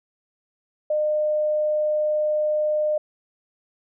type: tone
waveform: sine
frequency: 607 Hz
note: D#5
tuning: 43 cents flat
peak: -19 dBFS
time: 0.9-2.98 s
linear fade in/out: 5 ms
effects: none